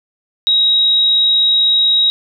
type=tone; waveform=sine; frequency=3811 Hz; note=A#7; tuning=38 cents sharp; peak=-9 dBFS; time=0.47-2.1 s; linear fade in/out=0 ms; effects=none